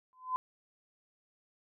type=tone with exponential growth; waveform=sine; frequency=1020 Hz; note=C6; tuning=44 cents flat; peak=-26 dBFS; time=0.13-0.36 s; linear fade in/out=0 ms; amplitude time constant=49 ms; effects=none